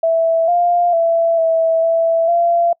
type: tone with pitch steps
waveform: sine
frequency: 658 / 700 / 667 / 654 / 661 / 685 Hz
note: E5 / F5 / E5 / E5 / E5 / F5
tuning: -3 / +4 / +20 / -14 / +5 / -34 cents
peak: -11 dBFS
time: 0.03-2.73 s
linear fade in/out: 5 ms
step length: 450 ms
effects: noise-tail reverb RT60 0.1 s tail -26 dB re dry